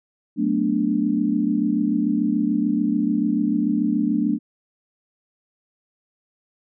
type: chord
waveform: sine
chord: B minor seventh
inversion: second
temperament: equal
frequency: 185 / 220 / 246.9 / 293.7 Hz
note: F#3 / A3 / B3 / D4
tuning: 0 / 0 / 0 / 0 cents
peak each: -27 / -22 / -25 / -22 dBFS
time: 0.36-4.39 s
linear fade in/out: 50 ms
effects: none